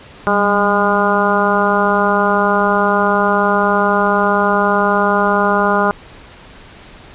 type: harmonic tone with a mistuned harmonic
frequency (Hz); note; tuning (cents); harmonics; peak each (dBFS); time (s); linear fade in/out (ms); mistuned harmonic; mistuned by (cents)
204.1; G#3; -30; 1 / 2 / 3 / 4 / 5 / 6 / 7; -19 / -19 / -19 / -19 / -19 / -19 / -19; 0.27-5.91; 0; 1; -59
effects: pink hiss -39 dBFS RMS until 7.14 s + resampled to 8000 Hz